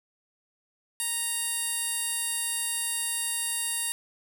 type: tone with band-pass filter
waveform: 15% pulse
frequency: 932.3 Hz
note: A#5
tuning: in tune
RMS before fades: -30 dBFS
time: 1-3.92 s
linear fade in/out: 0 ms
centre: 11000 Hz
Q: 1.7
effects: none